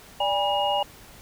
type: tone cluster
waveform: sine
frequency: 586 / 810 / 970 / 2865 Hz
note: D5 / G#5 / B5 / F7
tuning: -4 / -43 / -31 / +44 cents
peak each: -27 / -24 / -31 / -28 dBFS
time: 0.2-0.83 s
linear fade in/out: 5 ms
effects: pink hiss -48 dBFS RMS until 1.21 s